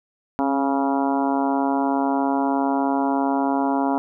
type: harmonic tone with a mistuned harmonic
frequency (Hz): 138.59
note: C#3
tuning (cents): 0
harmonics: 2 / 3 / 4 / 5 / 6 / 7 / 8 / 9 / 10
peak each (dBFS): -21 / -31 / -32 / -26 / -27 / -27 / -37 / -39 / -37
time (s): 0.39-3.98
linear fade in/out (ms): 0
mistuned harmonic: 2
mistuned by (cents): -20
effects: none